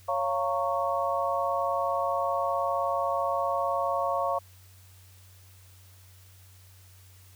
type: harmonic tone with a mistuned harmonic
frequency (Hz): 184.5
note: F#3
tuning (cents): -5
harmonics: 3 / 4 / 5 / 6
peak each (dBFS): -30 / -30 / -33 / -30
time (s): 0.08-4.39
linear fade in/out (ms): 10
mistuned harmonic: 4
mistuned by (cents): -110
effects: added 93 Hz sine -52 dBFS peak until 7.35 s + white hiss -58 dBFS RMS until 7.35 s